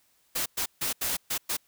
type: noise bursts at uneven times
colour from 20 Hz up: white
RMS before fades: -29 dBFS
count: 6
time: 0.35-0.46 / 0.57-0.66 / 0.81-0.93 / 1.01-1.17 / 1.3-1.38 / 1.49-1.57 s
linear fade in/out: 10 ms
effects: white hiss -67 dBFS RMS until 1.67 s